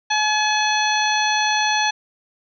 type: harmonic tone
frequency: 851 Hz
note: G#5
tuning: 42 cents sharp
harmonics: 1 / 2 / 3 / 4 / 5 / 7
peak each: -20 / -23 / -25 / -26 / -27 / -28 dBFS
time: 0.1-1.91 s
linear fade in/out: 10 ms
effects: none